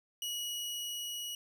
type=tone with level ramp; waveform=sawtooth; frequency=2913 Hz; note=F#7; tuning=28 cents flat; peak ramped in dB=-32 to -35 dBFS; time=0.22-1.35 s; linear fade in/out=2 ms; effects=none